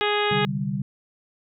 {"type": "harmonic tone", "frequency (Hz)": 415.3, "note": "G#4", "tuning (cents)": 0, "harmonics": [1, 2, 3, 4, 5, 6, 7, 8, 9], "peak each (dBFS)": [-24, -27, -29, -30, -31, -32, -32, -33, -34], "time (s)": [0.01, 0.45], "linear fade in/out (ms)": 0}
{"type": "chord", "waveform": "sine", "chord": "C suspended second", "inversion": "none", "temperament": "equal", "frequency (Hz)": [130.81, 146.83, 196], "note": ["C3", "D3", "G3"], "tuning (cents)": [0, 0, 0], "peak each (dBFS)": [-30, -28, -27], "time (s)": [0.31, 0.82], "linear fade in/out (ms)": 5}
{"effects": []}